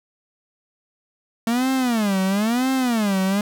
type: tone with vibrato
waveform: 45% pulse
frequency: 223.6 Hz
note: A3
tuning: 28 cents sharp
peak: -18 dBFS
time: 1.47-3.41 s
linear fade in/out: 2 ms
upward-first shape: sine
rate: 1 Hz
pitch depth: 290 cents each way
effects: none